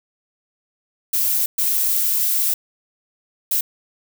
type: noise bursts at uneven times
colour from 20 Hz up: violet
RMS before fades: -19 dBFS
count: 3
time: 1.13-1.46 / 1.58-2.54 / 3.51-3.61 s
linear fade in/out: 5 ms
effects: none